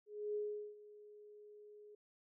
sine tone with ADSR envelope, 418.3 Hz, G#4, 12 cents sharp, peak -36 dBFS, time 0.06-1.95 s, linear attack 290 ms, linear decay 400 ms, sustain -19 dB, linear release 4 ms, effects none

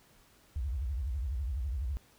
sine tone with vibrato, 65.41 Hz, C2, in tune, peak -31 dBFS, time 0.56-1.97 s, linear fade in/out 0 ms, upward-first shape sine, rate 12 Hz, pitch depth 290 cents each way, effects pink hiss -63 dBFS RMS until 2.18 s

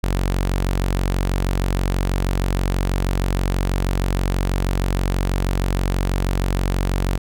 sawtooth tone, 46.25 Hz, F#1, in tune, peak -14 dBFS, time 0.03-7.18 s, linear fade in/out 10 ms, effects none

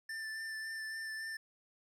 square tone with vibrato, 1774 Hz, A6, 14 cents sharp, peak -40 dBFS, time 0.09-1.37 s, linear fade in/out 5 ms, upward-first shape sine, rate 3.6 Hz, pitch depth 17 cents each way, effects low-pass 10000 Hz 12 dB/octave + 12-bit

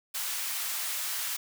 white high-pass noise, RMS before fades -33 dBFS, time 0.14-1.37 s, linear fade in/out 10 ms, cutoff 980 Hz, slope 12 dB/octave, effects none

